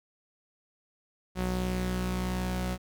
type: tone pair together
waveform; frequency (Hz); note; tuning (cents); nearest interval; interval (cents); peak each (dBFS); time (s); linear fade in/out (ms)
sawtooth; 61.4 / 184; B1 / F#3; -9 / -9; octave + perfect fifth; 1900; -28; 1.35-2.78; 50
effects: none